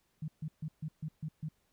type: tone bursts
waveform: sine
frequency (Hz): 155.1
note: D#3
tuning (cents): -5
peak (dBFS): -35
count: 7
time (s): 0.22-1.487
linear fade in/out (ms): 5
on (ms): 61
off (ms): 140
effects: pink hiss -75 dBFS RMS until 1.72 s